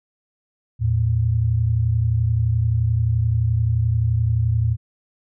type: tone pair together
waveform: sine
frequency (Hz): 82.1 / 113.65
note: E2 / A#2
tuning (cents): -6 / -43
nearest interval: tritone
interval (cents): 563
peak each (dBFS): -22 / -17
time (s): 0.79-4.77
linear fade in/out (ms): 50
effects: none